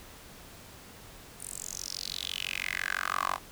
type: tone with high-pass filter sweep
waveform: 10% pulse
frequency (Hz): 46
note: F#1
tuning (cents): -9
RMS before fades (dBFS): -35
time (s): 1.38-3.39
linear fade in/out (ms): 50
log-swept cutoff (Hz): 9700 to 910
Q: 5
effects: pink hiss -50 dBFS RMS until 3.51 s